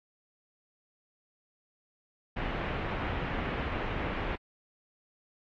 pink low-pass noise, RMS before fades -34 dBFS, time 2.36-4.36 s, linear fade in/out 10 ms, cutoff 2600 Hz, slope 24 dB/octave, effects AAC 32 kbps

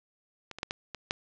clicks, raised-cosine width 0.2 ms, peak -23 / -23 / -13 / -15 / -20 / -11 dBFS, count 6, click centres 0.513 / 0.586 / 0.631 / 0.709 / 0.947 / 1.109 s, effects low-pass 6000 Hz 12 dB/octave

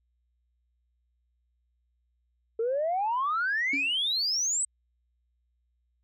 sine exponential sweep, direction up, 440 to 8270 Hz, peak -24 dBFS, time 2.59-4.65 s, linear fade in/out 5 ms
sine tone with exponential decay, 277.2 Hz, C#4, in tune, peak -26 dBFS, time 3.73-3.95 s, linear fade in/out 5 ms, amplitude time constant 47 ms
effects tanh soft clip ceiling -21 dBFS + added 60 Hz sine -70 dBFS peak until 6.03 s

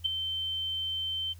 sine tone with ADSR envelope, 3100 Hz, G7, 20 cents flat, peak -21 dBFS, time 0.04-1.34 s, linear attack 20 ms, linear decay 5 ms, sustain -9 dB, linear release 24 ms, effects added 85 Hz sine -46 dBFS peak until 1.39 s + white hiss -61 dBFS RMS until 1.39 s

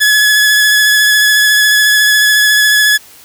sawtooth tone with vibrato, 1700 Hz, G#6, 40 cents sharp, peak -3 dBFS, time 0-2.98 s, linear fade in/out 20 ms, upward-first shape sine, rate 14 Hz, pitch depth 17 cents each way, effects white hiss -39 dBFS RMS until 3.24 s

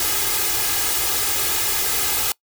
white noise with comb filter, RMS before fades -21 dBFS, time 0-2.32 s, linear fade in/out 2 ms, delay 2.4 ms, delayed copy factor +0.7, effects noise-tail reverb RT60 0.1 s tail -23 dB re dry

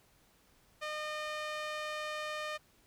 sawtooth tone with band-pass filter, 609 Hz, D#5, 37 cents flat, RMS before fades -39 dBFS, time 0.81-2.58 s, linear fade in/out 20 ms, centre 2000 Hz, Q 0.69, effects pink hiss -67 dBFS RMS until 2.86 s

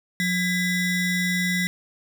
square ring-modulated tone, 910 Hz, A#5, 42 cents flat, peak -19 dBFS, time 0.2-1.67 s, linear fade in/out 0 ms, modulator 1090 Hz, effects none

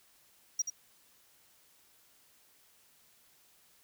triangle tone with echo, 5720 Hz, F8, 41 cents sharp, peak -26 dBFS, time 0.59-0.62 s, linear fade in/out 5 ms, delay 81 ms, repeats 1, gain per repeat -7 dB, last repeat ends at 0.701 s, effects white hiss -65 dBFS RMS until 3.83 s

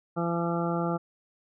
harmonic tone, 170 Hz, F3, 46 cents flat, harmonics 1 / 2 / 3 / 4 / 5 / 7 / 8, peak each -29 / -32 / -34 / -35 / -36 / -37 / -38 dBFS, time 0.16-0.98 s, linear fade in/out 20 ms, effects none

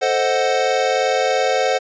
square chord, A diminished seventh, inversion none, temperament equal, 440 / 523.3 / 622.3 / 740 Hz, A4 / C5 / Eb5 / Gb5, 0 / 0 / 0 / 0 cents, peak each -24 / -20 / -25 / -21 dBFS, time 0.01-1.79 s, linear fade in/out 20 ms, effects resampled to 16000 Hz

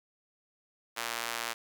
sawtooth tone with high-pass filter, 116.54 Hz, A#2, in tune, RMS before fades -36 dBFS, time 0.96-1.54 s, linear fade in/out 20 ms, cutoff 1100 Hz, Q 0.67, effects none

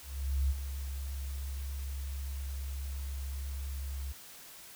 sine tone with ADSR envelope, 68.1 Hz, C#2, 30 cents flat, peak -25 dBFS, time 0.02-4.13 s, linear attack 480 ms, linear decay 36 ms, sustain -10 dB, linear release 17 ms, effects white hiss -51 dBFS RMS until 4.75 s

